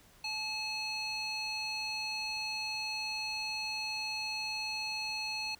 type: tone with band-pass filter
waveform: square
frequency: 860 Hz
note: A5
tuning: 40 cents flat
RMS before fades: -37 dBFS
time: 0.24-5.55 s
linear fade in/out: 5 ms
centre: 3600 Hz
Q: 7.3
effects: pink hiss -61 dBFS RMS until 5.59 s